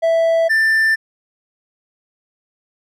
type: tone pair in turn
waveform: triangle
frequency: 659.3 / 1778.5 Hz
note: E5 / A6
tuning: 0 / +18 cents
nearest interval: octave + perfect fourth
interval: 1718 cents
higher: second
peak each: -10 dBFS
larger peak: neither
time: 0.02-0.49 / 0.49-0.96 s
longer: neither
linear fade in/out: 20 ms
effects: resampled to 32000 Hz